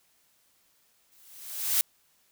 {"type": "noise with exponential growth", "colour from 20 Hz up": "blue", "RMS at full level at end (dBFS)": -22, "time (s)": [1.12, 1.81], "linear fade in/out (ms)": 0, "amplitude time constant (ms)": 150, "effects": ["white hiss -67 dBFS RMS until 2.31 s"]}